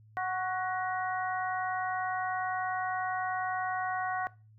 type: harmonic tone with a mistuned harmonic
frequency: 370 Hz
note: F#4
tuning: in tune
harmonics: 2 / 3 / 4 / 5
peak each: -32 / -36 / -38 / -40 dBFS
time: 0.17-4.27 s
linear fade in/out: 0 ms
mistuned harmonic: 5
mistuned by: +38 cents
effects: noise-tail reverb RT60 0.3 s tail -20 dB re dry + added 108 Hz sine -55 dBFS peak until 4.58 s